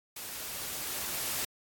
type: noise with level ramp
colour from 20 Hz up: white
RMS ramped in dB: -41 to -33 dBFS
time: 0.16-1.45 s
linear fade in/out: 5 ms
effects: AAC 64 kbps